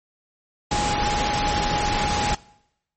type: tone in noise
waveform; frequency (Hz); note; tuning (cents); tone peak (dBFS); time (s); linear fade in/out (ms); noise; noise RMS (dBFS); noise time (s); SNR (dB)
sine; 830.6; G#5; 0; -23; 0.71-2.35; 5; pink; -24; 0.71-2.35; -2
effects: noise-tail reverb RT60 0.8 s tail -22 dB re dry + MP3 32 kbps